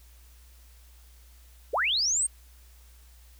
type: linear sweep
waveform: sine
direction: up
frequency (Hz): 354.2 to 8790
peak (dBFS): -23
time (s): 1.73-2.27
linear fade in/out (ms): 10
effects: added 60 Hz sine -51 dBFS peak until 3.39 s + white hiss -60 dBFS RMS until 3.39 s